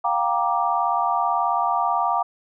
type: chord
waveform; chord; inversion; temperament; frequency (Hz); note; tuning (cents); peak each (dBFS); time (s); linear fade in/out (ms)
sine; G minor seventh; third; just; 705.6 / 784 / 940.8 / 1176; F5 / G5 / Bb5 / D6; +18 / 0 / +16 / +2; -24 / -25 / -24 / -24; 0.04-2.23; 10
effects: none